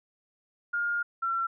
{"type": "tone pair in turn", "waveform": "sine", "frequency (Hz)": [1415, 1355.7], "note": ["F6", "E6"], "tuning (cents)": [22, 48], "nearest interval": "minor second", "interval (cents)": 74, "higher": "first", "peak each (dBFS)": -26, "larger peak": "neither", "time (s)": [[0.73, 1.03], [1.22, 1.47]], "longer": "first", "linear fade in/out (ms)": 10, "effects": []}